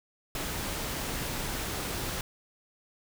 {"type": "noise", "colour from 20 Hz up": "pink", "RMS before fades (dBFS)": -34, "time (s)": [0.35, 2.21], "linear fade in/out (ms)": 2, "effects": []}